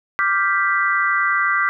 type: chord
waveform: sine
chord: G dominant seventh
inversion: second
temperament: equal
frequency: 1174.7 / 1396.9 / 1568 / 1975.5 Hz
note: D6 / F6 / G6 / B6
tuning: 0 / 0 / 0 / 0 cents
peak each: -20 / -23 / -21 / -21 dBFS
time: 0.19-1.69 s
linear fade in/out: 0 ms
effects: none